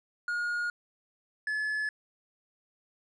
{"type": "tone pair in turn", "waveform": "triangle", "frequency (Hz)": [1433, 1717.1], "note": ["F6", "A6"], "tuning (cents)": [44, -43], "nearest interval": "minor third", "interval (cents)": 313, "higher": "second", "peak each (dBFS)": -27, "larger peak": "neither", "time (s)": [[0.28, 0.7], [1.47, 1.89]], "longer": "neither", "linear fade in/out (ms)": 2, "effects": ["resampled to 24000 Hz"]}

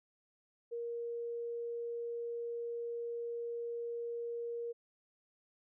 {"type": "tone", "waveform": "sine", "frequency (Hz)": 470, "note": "A#4", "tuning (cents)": 14, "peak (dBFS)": -37, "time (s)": [0.71, 4.73], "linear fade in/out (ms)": 20, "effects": []}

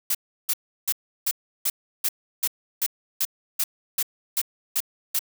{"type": "noise bursts", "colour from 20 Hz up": "blue", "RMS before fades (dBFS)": -23, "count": 14, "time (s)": [0.1, 5.192], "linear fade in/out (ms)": 5, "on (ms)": 48, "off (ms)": 340, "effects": []}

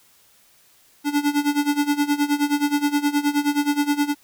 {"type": "tone with tremolo", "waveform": "square", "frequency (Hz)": 290.3, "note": "D4", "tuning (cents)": -20, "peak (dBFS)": -16, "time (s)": [1.04, 4.15], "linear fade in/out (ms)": 50, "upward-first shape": "sine", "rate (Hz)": 9.5, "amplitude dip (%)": 85, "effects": ["white hiss -56 dBFS RMS until 4.23 s"]}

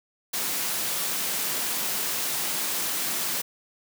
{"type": "high-pass noise", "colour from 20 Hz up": "white", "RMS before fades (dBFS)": -28, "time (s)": [0.33, 3.42], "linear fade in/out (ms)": 10, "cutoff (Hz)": 130, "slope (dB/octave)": 96, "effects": []}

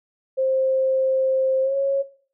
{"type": "tone with pitch glide", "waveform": "sine", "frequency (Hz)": [527, 549.4], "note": ["C5", "C#5"], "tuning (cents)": [12, -16], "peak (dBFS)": -18, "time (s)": [0.37, 2.03], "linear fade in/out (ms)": 20, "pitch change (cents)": 72, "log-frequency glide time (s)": [1.62, 1.75], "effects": ["noise-tail reverb RT60 0.5 s tail -17 dB re dry"]}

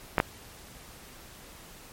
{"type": "clicks", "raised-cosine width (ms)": 0.5, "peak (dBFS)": -6, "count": 2, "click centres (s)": [0.182, 0.201], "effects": ["pink hiss -49 dBFS RMS until 1.92 s", "MP3 64 kbps"]}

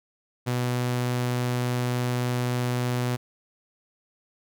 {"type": "tone", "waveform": "sawtooth", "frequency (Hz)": 123.47, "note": "B2", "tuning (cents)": 0, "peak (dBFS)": -20, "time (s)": [0.46, 3.17], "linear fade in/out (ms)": 20, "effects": []}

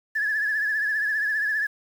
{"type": "tone with vibrato", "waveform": "sine", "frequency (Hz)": 1713, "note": "A6", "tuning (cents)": -47, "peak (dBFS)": -21, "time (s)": [0.15, 1.67], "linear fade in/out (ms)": 10, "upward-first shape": "triangle", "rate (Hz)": 15, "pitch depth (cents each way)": 74, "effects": ["tanh soft clip ceiling -17 dBFS", "8-bit"]}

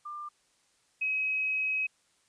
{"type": "tone pair in turn", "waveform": "sine", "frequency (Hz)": [1194, 2545], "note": ["D6", "D#7"], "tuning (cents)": [28, 39], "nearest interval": "octave + minor second", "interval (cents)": 1311, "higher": "second", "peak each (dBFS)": [-37, -27], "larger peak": "second", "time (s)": [[0.05, 0.29], [1.01, 1.87]], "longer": "second", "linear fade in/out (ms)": 10, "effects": ["white hiss -69 dBFS RMS until 2.28 s", "resampled to 22050 Hz"]}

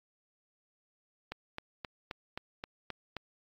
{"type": "click train", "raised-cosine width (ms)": 0.3, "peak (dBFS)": -22, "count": 8, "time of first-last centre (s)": [1.32, 3.167], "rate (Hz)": 3.79, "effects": ["AAC 48 kbps"]}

